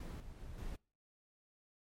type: noise with level steps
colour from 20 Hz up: brown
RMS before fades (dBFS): -43 / -51 / -49 / -43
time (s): 0-0.76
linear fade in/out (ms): 5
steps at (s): 0.2 / 0.39 / 0.58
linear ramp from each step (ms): 2
effects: noise-tail reverb RT60 0.4 s tail -26 dB re dry + MP3 64 kbps

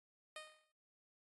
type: tone with exponential decay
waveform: 10% pulse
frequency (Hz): 618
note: D#5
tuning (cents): -12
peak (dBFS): -37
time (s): 0.36-0.72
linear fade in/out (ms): 2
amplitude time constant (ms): 77
effects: AAC 32 kbps

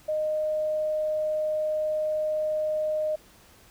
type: tone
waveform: sine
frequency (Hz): 616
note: D#5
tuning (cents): -17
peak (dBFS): -24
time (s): 0.08-3.16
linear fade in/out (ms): 10
effects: pink hiss -55 dBFS RMS until 3.7 s

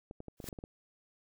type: clicks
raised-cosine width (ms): 2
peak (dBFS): -31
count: 9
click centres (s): 0.111 / 0.204 / 0.283 / 0.402 / 0.442 / 0.487 / 0.528 / 0.588 / 0.639
type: noise with exponential growth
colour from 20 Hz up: white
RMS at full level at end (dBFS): -41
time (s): 0.37-0.49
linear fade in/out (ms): 2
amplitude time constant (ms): 26
effects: none

